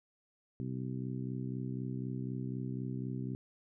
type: harmonic tone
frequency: 64 Hz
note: C2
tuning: 38 cents flat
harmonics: 2 / 3 / 4 / 5 / 6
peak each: -38 / -42 / -42 / -48 / -49 dBFS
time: 0.6-3.35 s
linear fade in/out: 0 ms
effects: none